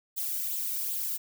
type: noise with flanger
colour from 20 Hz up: violet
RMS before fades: -32 dBFS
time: 0.16-1.18 s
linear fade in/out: 20 ms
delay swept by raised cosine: 0.25 to 1.35 ms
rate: 2.6 Hz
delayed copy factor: +0.65
effects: none